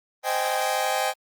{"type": "chord", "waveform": "sawtooth", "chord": "Ab major seventh", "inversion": "first", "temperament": "just", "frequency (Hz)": [519.1, 623, 778.7, 830.6], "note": ["C5", "Eb5", "G5", "Ab5"], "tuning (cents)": [-14, 2, -12, 0], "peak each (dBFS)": [-26, -25, -22, -25], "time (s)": [0.23, 1.14], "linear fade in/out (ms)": 50, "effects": ["Opus 24 kbps"]}